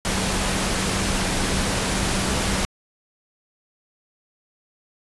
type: tone in noise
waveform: sine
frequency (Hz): 192.4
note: G3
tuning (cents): -32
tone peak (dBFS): -29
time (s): 0.05-2.65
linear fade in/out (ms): 0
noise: pink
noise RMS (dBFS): -23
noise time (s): 0.05-2.65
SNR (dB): -9
effects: resampled to 24000 Hz